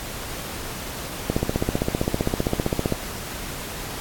click train, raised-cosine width 2 ms, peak -7 dBFS, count 26, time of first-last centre 1.3-2.923 s, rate 15.4 Hz, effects pink hiss -33 dBFS RMS until 4 s + AAC 64 kbps

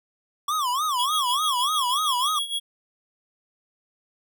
square tone with vibrato, 1110 Hz, C#6, 2 cents sharp, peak -23 dBFS, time 0.48-2.39 s, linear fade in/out 5 ms, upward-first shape sine, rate 3.4 Hz, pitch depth 230 cents each way
square tone with tremolo, 3322 Hz, G#7, in tune, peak -24 dBFS, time 0.98-2.6 s, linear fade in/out 20 ms, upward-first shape sine, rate 6.5 Hz, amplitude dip 75%
effects none

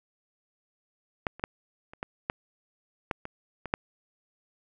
clicks, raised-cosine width 0.5 ms, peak -12 / -30 / -12 / -30 / -18 / -12 / -13 / -22 / -21 / -9 dBFS, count 10, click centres 1.268 / 1.396 / 1.439 / 1.935 / 2.029 / 2.299 / 3.112 / 3.254 / 3.657 / 3.739 s, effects none

